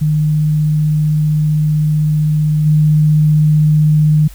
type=tone with level steps; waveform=sine; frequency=152.6 Hz; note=D#3; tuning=33 cents flat; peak=-10 / -7 dBFS; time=0.01-4.28 s; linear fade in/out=10 ms; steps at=2.65 s; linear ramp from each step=20 ms; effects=added 50 Hz sine -32 dBFS peak until 4.34 s + white hiss -43 dBFS RMS until 4.34 s